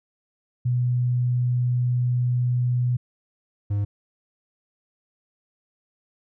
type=tone pair in turn; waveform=sine / triangle; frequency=123.47 / 102.02 Hz; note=B2 / G#2; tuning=0 / -30 cents; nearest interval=minor third; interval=330 cents; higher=first; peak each=-19 dBFS; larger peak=neither; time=0.65-2.97 / 3.7-3.85 s; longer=first; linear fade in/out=10 ms; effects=none